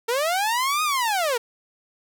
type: linear two-way sweep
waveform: sawtooth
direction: up then down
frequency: 446.4 to 1258 to 446.4 Hz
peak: -17 dBFS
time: 0.08-1.38 s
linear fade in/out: 10 ms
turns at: 0.83 s
effects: none